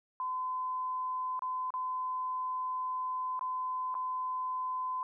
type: tone with dropouts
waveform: sine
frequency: 1020 Hz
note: C6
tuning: 44 cents flat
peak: -32 dBFS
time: 0.2-5.03 s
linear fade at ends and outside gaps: 1 ms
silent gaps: 1.393-1.421 / 1.705-1.739 / 3.393-3.41 / 3.943-3.951 s
effects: none